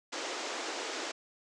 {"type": "band-pass noise", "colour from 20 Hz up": "pink", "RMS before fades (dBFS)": -38, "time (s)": [0.12, 1.12], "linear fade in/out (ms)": 10, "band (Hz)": [290, 7500], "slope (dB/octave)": 48, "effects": []}